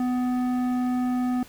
triangle tone with tanh clipping, 249.9 Hz, B3, 21 cents sharp, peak -24 dBFS, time 0-1.43 s, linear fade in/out 2 ms, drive 16 dB, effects pink hiss -49 dBFS RMS until 1.48 s

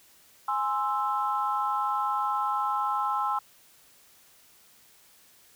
sine chord, Ab augmented, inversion none, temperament equal, 830.6 / 1046.5 / 1318.5 Hz, Ab5 / C6 / E6, 0 / 0 / 0 cents, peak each -29 dBFS, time 0.48-3.39 s, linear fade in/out 5 ms, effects tanh soft clip ceiling -15 dBFS + white hiss -58 dBFS RMS until 5.55 s

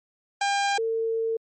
sawtooth / sine tone pair in turn, 801 / 451.6 Hz, G5 / A4, +37 / +45 cents, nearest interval minor seventh, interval 992 cents, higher first, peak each -18 / -23 dBFS, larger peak first, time 0.41-0.78 / 0.78-1.37 s, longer second, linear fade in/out 5 ms, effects MP3 32 kbps

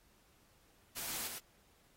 white noise with echo, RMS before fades -42 dBFS, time 0.96-1.28 s, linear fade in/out 10 ms, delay 110 ms, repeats 1, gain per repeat -3 dB, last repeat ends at 1.39 s, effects pink hiss -69 dBFS RMS until 1.96 s + AAC 48 kbps

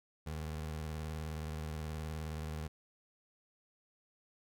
25% pulse tone with vibrato, 77.78 Hz, D#2, in tune, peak -35 dBFS, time 0.26-2.68 s, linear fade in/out 10 ms, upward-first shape sine, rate 19 Hz, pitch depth 69 cents each way, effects none

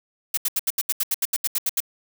blue noise bursts, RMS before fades -22 dBFS, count 14, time 0.34-1.804 s, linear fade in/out 5 ms, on 34 ms, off 76 ms, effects none

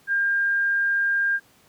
sine tone, 1604 Hz, G6, 39 cents sharp, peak -19 dBFS, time 0.07-1.4 s, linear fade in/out 50 ms, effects pink hiss -57 dBFS RMS until 1.68 s + high-pass 100 Hz 12 dB/octave

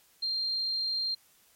sine tone, 4186 Hz, C8, in tune, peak -28 dBFS, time 0.22-1.15 s, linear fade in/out 10 ms, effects white hiss -63 dBFS RMS until 1.55 s + MP3 64 kbps

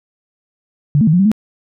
sine tone with pitch steps, 145.7 / 221.5 / 155.8 / 177.9 / 195.2 / 216 Hz, D3 / A3 / D#3 / F3 / G3 / A3, -13 / +12 / +3 / +32 / -7 / -32 cents, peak -8 dBFS, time 0.95-1.316 s, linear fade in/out 0 ms, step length 61 ms, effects none

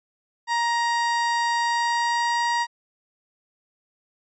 30% pulse tone with pitch glide, 940 to 946 Hz, A#5 to A#5, +14 to +25 cents, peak -18 dBFS, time 0.47-2.67 s, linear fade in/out 50 ms, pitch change +11 cents, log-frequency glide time 1.56-2.52 s, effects resampled to 16000 Hz

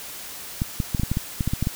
clicks, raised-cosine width 5 ms, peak -10 dBFS, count 12, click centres 0.619 / 0.802 / 0.948 / 0.997 / 1.034 / 1.116 / 1.171 / 1.408 / 1.476 / 1.535 / 1.626 / 1.671 s, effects white hiss -37 dBFS RMS until 1.75 s

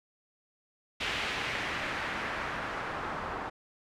white noise with low-pass filter sweep, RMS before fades -35 dBFS, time 1-3.5 s, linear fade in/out 10 ms, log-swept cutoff 2800 to 1100 Hz, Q 1.4, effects none

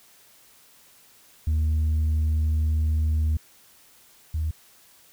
sine tone pair in turn, 77.78 / 78.41 Hz, D#2 / D#2, 0 / +14 cents, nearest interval unison, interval 14 cents, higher second, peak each -17 / -22 dBFS, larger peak first, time 1.47-3.37 / 4.34-4.51 s, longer first, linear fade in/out 5 ms, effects tanh soft clip ceiling -19 dBFS + white hiss -55 dBFS RMS until 5.12 s

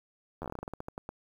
slowing click train, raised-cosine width 1 ms, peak -24 dBFS, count 16, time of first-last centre 0.42-1.091 s, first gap 11 ms, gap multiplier 1.18, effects 9-bit

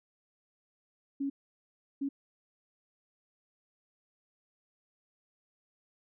sine tone bursts at uneven times, 277.2 Hz, C#4, in tune, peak -30 dBFS, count 2, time 1.2-1.3 / 2.01-2.09 s, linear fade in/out 10 ms, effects none

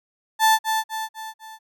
35% pulse tone with echo, 880 Hz, A5, in tune, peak -12 dBFS, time 0.39-0.59 s, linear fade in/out 50 ms, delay 250 ms, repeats 4, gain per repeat -6 dB, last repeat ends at 1.59 s, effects none

